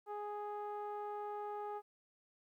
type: tone with low-pass filter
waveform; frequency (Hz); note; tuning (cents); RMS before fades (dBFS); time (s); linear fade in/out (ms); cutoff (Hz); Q
sawtooth; 415.3; G#4; 0; -43; 0.06-1.82; 50; 1000; 4.1
effects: 13-bit